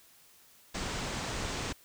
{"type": "low-pass noise", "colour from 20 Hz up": "pink", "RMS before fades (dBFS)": -36, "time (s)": [0.74, 1.73], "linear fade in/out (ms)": 10, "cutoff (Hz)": 8300, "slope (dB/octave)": 48, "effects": ["white hiss -60 dBFS RMS until 1.84 s"]}